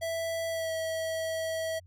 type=tone with pitch glide; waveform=square; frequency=659.3 to 647.2 Hz; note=E5 to E5; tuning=0 to -32 cents; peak=-31 dBFS; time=0.01-1.8 s; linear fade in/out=20 ms; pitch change=-32 cents; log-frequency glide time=0.49-0.72 s; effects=added 89 Hz sine -52 dBFS peak until 1.86 s